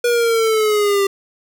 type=linear sweep; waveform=square; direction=down; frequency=483 to 392 Hz; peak=-14 dBFS; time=0.04-1.07 s; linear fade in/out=5 ms; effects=none